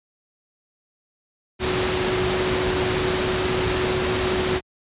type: tone in noise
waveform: sine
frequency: 370 Hz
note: F#4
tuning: in tune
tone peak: -23 dBFS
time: 1.59-4.61 s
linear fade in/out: 50 ms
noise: pink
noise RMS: -23 dBFS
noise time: 1.59-4.61 s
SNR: -3 dB
effects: high-pass 60 Hz 12 dB/octave + resampled to 8000 Hz